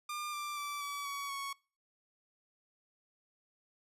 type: tone with pitch steps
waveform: sawtooth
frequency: 1200 / 1181.4 / 1163.1 / 1145.1 / 1127.4 / 1110 Hz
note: D6 / D6 / D6 / D6 / C#6 / C#6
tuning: +37 / +10 / -17 / -44 / +29 / +2 cents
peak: -34 dBFS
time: 0.09-1.53 s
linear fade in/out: 5 ms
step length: 240 ms
effects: noise-tail reverb RT60 0.4 s tail -25 dB re dry + resampled to 32000 Hz